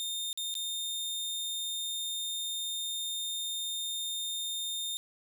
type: tone with dropouts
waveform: sawtooth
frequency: 3641 Hz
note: A#7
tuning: 41 cents flat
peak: -30 dBFS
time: 0-4.97 s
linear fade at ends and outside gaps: 0 ms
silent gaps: 0.329-0.375 / 0.541-0.552 s
effects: none